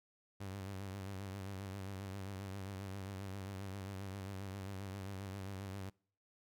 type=tone with vibrato; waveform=sawtooth; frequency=97.2 Hz; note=G2; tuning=14 cents flat; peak=-39 dBFS; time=0.4-5.9 s; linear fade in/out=10 ms; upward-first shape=triangle; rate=7.5 Hz; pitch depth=75 cents each way; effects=noise-tail reverb RT60 0.5 s tail -26 dB re dry